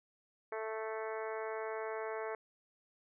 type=harmonic tone; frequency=220 Hz; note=A3; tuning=in tune; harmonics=2 / 3 / 4 / 5 / 6 / 7 / 8 / 9 / 10; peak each=-40 / -44 / -46 / -48 / -50 / -51 / -52 / -53 / -54 dBFS; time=0.52-2.35 s; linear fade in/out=2 ms; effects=none